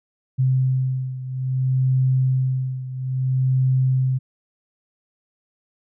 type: beating tone pair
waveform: sine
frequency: 130 / 130.6 Hz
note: C3 / C3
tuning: -11 / -3 cents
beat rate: 0.6 Hz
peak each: -19 / -23 dBFS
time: 0.38-4.19 s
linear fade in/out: 20 ms
effects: none